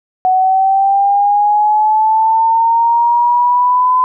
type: linear sweep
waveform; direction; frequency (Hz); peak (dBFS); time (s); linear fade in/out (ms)
sine; up; 741 to 1016; -8; 0.25-4.04; 0
effects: none